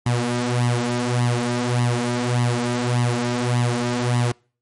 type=tone with flanger; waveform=sawtooth; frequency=121.5 Hz; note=B2; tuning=28 cents flat; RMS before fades=-21 dBFS; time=0.06-4.32 s; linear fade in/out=5 ms; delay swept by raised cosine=1 to 5.1 ms; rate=1.7 Hz; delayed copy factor=+0.75; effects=noise-tail reverb RT60 0.4 s tail -26 dB re dry + MP3 48 kbps